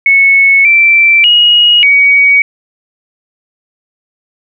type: tone with pitch steps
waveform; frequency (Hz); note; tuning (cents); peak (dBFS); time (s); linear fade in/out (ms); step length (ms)
sine; 2204 / 2340 / 2889 / 2254; C#7 / D7 / F#7 / C#7; -11 / -7 / -42 / +28; -3; 0.06-2.42; 2; 590
effects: none